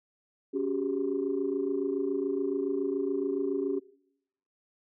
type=tone cluster; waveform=sine; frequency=279.6 / 376.7 / 403.8 Hz; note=C#4 / F#4 / G#4; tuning=+15 / +31 / -49 cents; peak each=-31 dBFS; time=0.53-3.8 s; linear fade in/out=20 ms; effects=noise-tail reverb RT60 0.8 s tail -23 dB re dry + tanh soft clip ceiling -19 dBFS